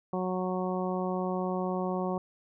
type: harmonic tone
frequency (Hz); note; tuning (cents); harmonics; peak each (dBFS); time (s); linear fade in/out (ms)
184; F#3; -9; 1 / 2 / 3 / 4 / 5 / 6; -32 / -34 / -36 / -37 / -40 / -40; 0.13-2.18; 2
effects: none